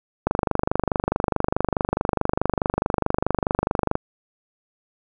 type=click train; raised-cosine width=1 ms; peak=-5 dBFS; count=92; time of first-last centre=0.27-3.954 s; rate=24.7 Hz; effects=none